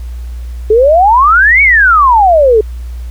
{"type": "exponential two-way sweep", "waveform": "sine", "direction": "up then down", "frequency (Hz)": [415.3, 2288, 415.3], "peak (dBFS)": -3, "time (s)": [0.7, 2.61], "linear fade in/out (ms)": 5, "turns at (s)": 1.62, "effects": ["added 60 Hz sine -19 dBFS peak until 3.1 s", "pink hiss -43 dBFS RMS until 3.1 s"]}